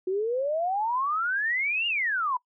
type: exponential two-way sweep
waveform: sine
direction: up then down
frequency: 362 to 2871 to 964 Hz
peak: -24 dBFS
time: 0.07-2.37 s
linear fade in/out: 5 ms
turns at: 1.87 s
effects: noise-tail reverb RT60 0.1 s tail -23 dB re dry